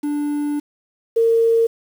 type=tone pair in turn; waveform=triangle / sine; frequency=293 / 457.5 Hz; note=D4 / A#4; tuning=-4 / -32 cents; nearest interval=minor sixth; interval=772 cents; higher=second; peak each=-17 / -12 dBFS; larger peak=second; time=0.03-0.6 / 1.16-1.67 s; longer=first; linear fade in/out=10 ms; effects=7-bit